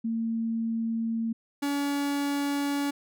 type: tone pair in turn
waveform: sine / 45% pulse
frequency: 227.2 / 284.1 Hz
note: A#3 / C#4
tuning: -44 / +43 cents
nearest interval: major third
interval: 387 cents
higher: second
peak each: -26 dBFS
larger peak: neither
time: 0.04-1.33 / 1.62-2.91 s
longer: neither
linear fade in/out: 10 ms
effects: none